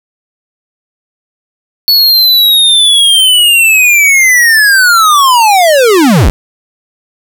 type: linear sweep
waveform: square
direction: down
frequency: 4435 to 32.01 Hz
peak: -4 dBFS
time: 1.88-6.3 s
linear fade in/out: 0 ms
effects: none